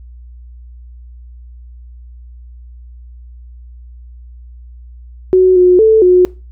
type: tone with pitch steps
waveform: sine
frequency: 371 / 361.8 / 440 / 362.6 Hz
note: F#4 / F#4 / A4 / F#4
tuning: +5 / -39 / 0 / -35 cents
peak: -4 dBFS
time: 5.33-6.25 s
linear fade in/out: 0 ms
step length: 230 ms
effects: noise-tail reverb RT60 0.3 s tail -22 dB re dry + added 60 Hz sine -32 dBFS peak until 6.51 s